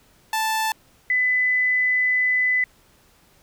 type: tone pair in turn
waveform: sawtooth / sine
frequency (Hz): 880 / 2004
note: A5 / B6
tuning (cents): 0 / +25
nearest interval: octave + major second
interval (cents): 1425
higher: second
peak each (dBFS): -17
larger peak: neither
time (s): 0.33-0.72 / 1.1-2.64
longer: second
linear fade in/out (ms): 2
effects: pink hiss -57 dBFS RMS until 3.42 s